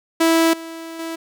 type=tone with level steps; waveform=sawtooth; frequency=328.1 Hz; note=E4; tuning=8 cents flat; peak=-9 / -27 / -22 dBFS; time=0.2-1.16 s; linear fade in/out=10 ms; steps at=0.53 / 0.99 s; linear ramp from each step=5 ms; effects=none